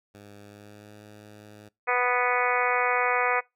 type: tone with pitch glide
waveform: 10% pulse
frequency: 102.3 to 105.18 Hz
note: G#2 to G#2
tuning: -26 to +22 cents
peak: -38 dBFS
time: 0.14-1.69 s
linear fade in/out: 10 ms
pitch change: +48 cents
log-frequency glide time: 0.39-0.99 s
type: harmonic tone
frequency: 247 Hz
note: B3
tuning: in tune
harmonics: 2 / 3 / 4 / 5 / 6 / 7 / 8 / 9 / 10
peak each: -29 / -29 / -30 / -29 / -32 / -33 / -31 / -31 / -34 dBFS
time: 1.87-3.41 s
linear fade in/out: 20 ms
effects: noise-tail reverb RT60 0.2 s tail -23 dB re dry